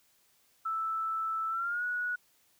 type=tone with pitch glide; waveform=sine; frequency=1318.5 to 1463 Hz; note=E6 to F#6; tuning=0 to -20 cents; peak=-30 dBFS; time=0.65-2.16 s; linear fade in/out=10 ms; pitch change=+180 cents; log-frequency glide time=1.49-1.84 s; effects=white hiss -68 dBFS RMS until 2.59 s